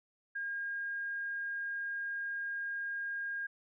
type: tone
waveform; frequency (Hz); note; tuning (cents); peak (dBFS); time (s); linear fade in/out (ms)
sine; 1619; G#6; -45; -35; 0.35-3.47; 10
effects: none